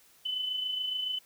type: tone with amplitude modulation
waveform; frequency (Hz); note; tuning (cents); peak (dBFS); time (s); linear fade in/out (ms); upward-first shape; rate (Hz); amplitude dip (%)
sine; 3017; F#7; +33; -28; 0.25-1.19; 10; sine; 27.1; 45
effects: white hiss -61 dBFS RMS until 1.25 s